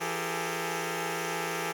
10% pulse tone cluster, 168 / 392.1 / 418.5 / 450.5 Hz, E3 / G4 / G#4 / A4, +33 / 0 / +13 / +41 cents, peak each -28 dBFS, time 0-1.73 s, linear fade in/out 20 ms, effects none

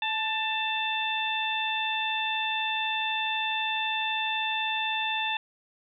harmonic tone with a mistuned harmonic, 888 Hz, A5, 16 cents sharp, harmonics 1 / 2 / 3 / 4, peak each -31 / -34 / -31 / -32 dBFS, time 0.02-5.37 s, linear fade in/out 2 ms, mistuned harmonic 1, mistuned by -32 cents, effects none

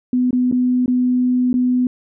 sine tone with dropouts, 250.1 Hz, B3, 22 cents sharp, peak -13 dBFS, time 0.13-1.87 s, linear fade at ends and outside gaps 2 ms, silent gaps 0.308-0.329 / 0.514-0.524 / 0.86-0.879 / 1.53-1.54 s, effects none

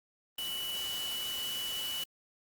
sine tone in noise, 2960 Hz, F#7, in tune, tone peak -35 dBFS, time 0.38-2.04 s, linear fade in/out 5 ms, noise white, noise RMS -41 dBFS, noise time 0.38-2.04 s, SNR +3 dB, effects Opus 32 kbps

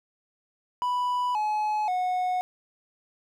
triangle tone with pitch steps, 987.8 / 850.1 / 731.5 Hz, B5 / G#5 / F#5, 0 / +40 / -20 cents, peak -22 dBFS, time 0.82-2.41 s, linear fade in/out 0 ms, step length 530 ms, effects none

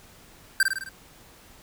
square tone with echo, 1568 Hz, G6, in tune, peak -17 dBFS, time 0.6-0.63 s, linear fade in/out 2 ms, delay 52 ms, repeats 5, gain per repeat -4 dB, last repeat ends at 0.89 s, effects pink hiss -52 dBFS RMS until 1.62 s

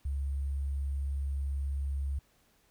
sine tone with sample-and-hold, 69.3 Hz, C#2, in tune, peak -30 dBFS, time 0.05-2.19 s, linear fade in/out 5 ms, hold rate 8820 Hz, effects pink hiss -68 dBFS RMS until 2.7 s

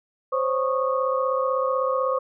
sine tone cluster, 520 / 556 / 1103 / 1233 Hz, C5 / C#5 / C#6 / D#6, -11 / +5 / -9 / -16 cents, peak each -23 / -30 / -26 / -30 dBFS, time 0.32-2.19 s, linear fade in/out 10 ms, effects none

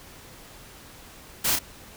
white noise with echo, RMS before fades -24 dBFS, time 1.44-1.56 s, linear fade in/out 10 ms, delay 32 ms, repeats 1, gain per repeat -4 dB, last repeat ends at 1.592 s, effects pink hiss -47 dBFS RMS until 1.96 s

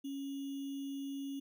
sine tone with sample-and-hold, 276.2 Hz, C#4, 6 cents flat, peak -38 dBFS, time 0.04-1.4 s, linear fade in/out 10 ms, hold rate 3150 Hz, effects none

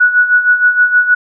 sine tone with tremolo, 1470 Hz, F#6, 12 cents flat, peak -4 dBFS, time 0-1.15 s, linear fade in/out 10 ms, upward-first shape sine, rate 6.4 Hz, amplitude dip 70%, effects none

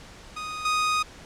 sawtooth tone with level steps, 1244.5 Hz, D#6, in tune, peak -28 / -18 dBFS, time 0.36-1.03 s, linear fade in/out 10 ms, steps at 0.65 s, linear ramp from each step 5 ms, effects pink hiss -46 dBFS RMS until 1.25 s + low-pass 7000 Hz 12 dB/octave

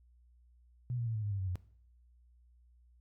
sine tone with pitch steps, 123.47 / 118.1 / 112.96 / 108.05 / 103.35 / 98.85 / 94.55 / 90.44 Hz, B2 / A#2 / A2 / A2 / G#2 / G2 / F#2 / F#2, 0 / +23 / +46 / -31 / -8 / +15 / +38 / -39 cents, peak -33 dBFS, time 0.9-1.556 s, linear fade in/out 0 ms, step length 82 ms, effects noise-tail reverb RT60 0.6 s tail -17 dB re dry + added 60 Hz sine -61 dBFS peak until 3 s

